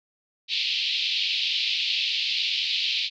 white band-pass noise, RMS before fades -26 dBFS, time 0.48-3.1 s, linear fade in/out 50 ms, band 2500 to 4400 Hz, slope 48 dB/octave, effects none

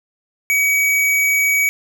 square tone, 2267 Hz, C#7, 38 cents sharp, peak -14 dBFS, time 0.5-1.69 s, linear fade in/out 0 ms, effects none

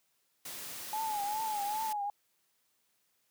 white noise, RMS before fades -43 dBFS, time 0.45-1.93 s, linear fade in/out 5 ms
sine tone with vibrato, 847 Hz, G#5, 34 cents sharp, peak -32 dBFS, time 0.93-2.1 s, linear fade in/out 2 ms, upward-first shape triangle, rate 2.5 Hz, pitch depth 100 cents each way
effects white hiss -75 dBFS RMS until 3.3 s + high-pass 100 Hz 12 dB/octave

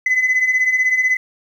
sine beating tone pair, 2007 / 2023 Hz, B6 / B6, +27 / +41 cents, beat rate 16 Hz, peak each -18 / -13 dBFS, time 0.06-1.17 s, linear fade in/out 5 ms, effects tanh soft clip ceiling -10 dBFS + 8-bit

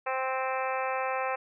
harmonic tone, 261.6 Hz, C4, in tune, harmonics 2 / 3 / 4 / 5 / 6 / 7 / 8 / 9 / 10, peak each -33 / -33 / -35 / -37 / -42 / -40 / -45 / -41 / -41 dBFS, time 0.06-1.36 s, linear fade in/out 10 ms, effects none

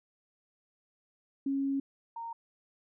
sine tone pair in turn, 274.5 / 923.3 Hz, C#4 / A#5, -17 / -17 cents, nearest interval octave + major sixth, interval 2100 cents, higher second, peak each -28 / -37 dBFS, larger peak first, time 1.46-1.8 / 2.16-2.33 s, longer first, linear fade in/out 5 ms, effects none

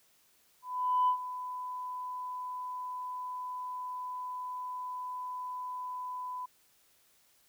sine tone with ADSR envelope, 1001 Hz, B5, 23 cents sharp, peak -22 dBFS, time 0.62-6.46 s, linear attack 460 ms, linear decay 90 ms, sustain -14 dB, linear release 9 ms, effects tanh soft clip ceiling -19 dBFS + white hiss -67 dBFS RMS until 7.48 s

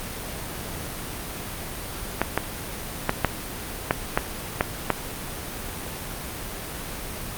clicks, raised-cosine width 0.5 ms, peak -3 dBFS, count 8, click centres 2.216 / 2.376 / 3.094 / 3.247 / 3.909 / 4.175 / 4.609 / 4.903 s, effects pink hiss -33 dBFS RMS until 7.37 s + Opus 32 kbps

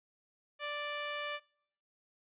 10% pulse tone, 587.3 Hz, D5, in tune, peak -28 dBFS, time 0.59-1.4 s, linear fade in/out 50 ms, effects noise-tail reverb RT60 0.7 s tail -24 dB re dry + resampled to 8000 Hz

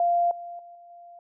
sine tone with level steps, 694 Hz, F5, 11 cents flat, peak -19 / -35 / -43 / -46 / -44 dBFS, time 0-1.19 s, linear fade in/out 2 ms, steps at 0.31 / 0.59 / 0.75 / 0.9 s, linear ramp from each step 2 ms, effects none

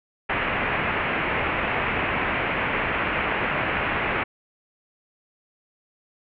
white low-pass noise, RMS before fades -25 dBFS, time 0.29-4.24 s, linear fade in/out 10 ms, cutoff 2600 Hz, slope 48 dB/octave, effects none

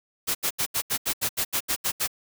white noise bursts, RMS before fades -25 dBFS, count 12, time 0.27-2.077 s, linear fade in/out 20 ms, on 80 ms, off 77 ms, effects none

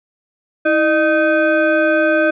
sine tone with frequency modulation, 610 Hz, D#5, 34 cents flat, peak -11 dBFS, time 0.65-2.31 s, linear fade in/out 10 ms, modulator 933 Hz, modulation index 1.2, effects none

